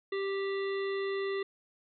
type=harmonic tone with a mistuned harmonic; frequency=392.4 Hz; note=G4; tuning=2 cents sharp; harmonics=1 / 3 / 5 / 7 / 9 / 10; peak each=-31 / -43 / -41 / -50 / -49 / -52 dBFS; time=0.12-1.43 s; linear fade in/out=5 ms; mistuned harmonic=10; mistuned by=+51 cents; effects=none